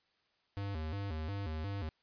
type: tone with vibrato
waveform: square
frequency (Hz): 88.5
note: F2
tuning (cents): +23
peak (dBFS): -37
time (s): 0.57-1.89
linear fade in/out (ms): 0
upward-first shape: square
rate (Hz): 2.8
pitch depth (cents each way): 210
effects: white hiss -75 dBFS RMS until 2.02 s + resampled to 11025 Hz